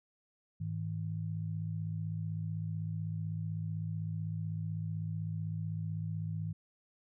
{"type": "tone pair together", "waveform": "sine", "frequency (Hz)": [103.83, 159.69], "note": ["G#2", "D#3"], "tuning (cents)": [0, 45], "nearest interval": "perfect fifth", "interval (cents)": 745, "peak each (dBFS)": [-37, -37], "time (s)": [0.6, 6.53], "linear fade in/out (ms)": 10, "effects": []}